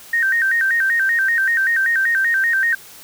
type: tone with vibrato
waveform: sine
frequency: 1704 Hz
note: G#6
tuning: 44 cents sharp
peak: -14 dBFS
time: 0.13-2.75 s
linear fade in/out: 5 ms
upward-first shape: square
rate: 5.2 Hz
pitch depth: 150 cents each way
effects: white hiss -41 dBFS RMS until 3.03 s